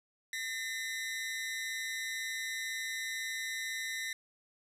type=ring-modulated tone; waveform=sawtooth; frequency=1924 Hz; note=B6; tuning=46 cents flat; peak=-29 dBFS; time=0.33-4.13 s; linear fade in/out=2 ms; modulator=111 Hz; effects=low-pass 12000 Hz 12 dB/octave + 11-bit